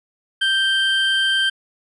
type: tone pair together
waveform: triangle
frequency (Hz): 1568 / 3136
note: G6 / G7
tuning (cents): 0 / 0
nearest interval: octave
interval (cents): 1200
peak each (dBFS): -17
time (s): 0.41-1.5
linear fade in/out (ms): 10
effects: resampled to 24000 Hz